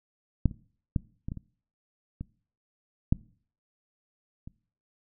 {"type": "clicks", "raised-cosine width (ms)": 5, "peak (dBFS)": [-9, -28, -13, -21, -22, -27, -23, -9, -29], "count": 9, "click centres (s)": [0.457, 0.512, 0.962, 1.285, 1.319, 1.373, 2.21, 3.125, 4.475], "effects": ["noise-tail reverb RT60 0.5 s tail -22 dB re dry"]}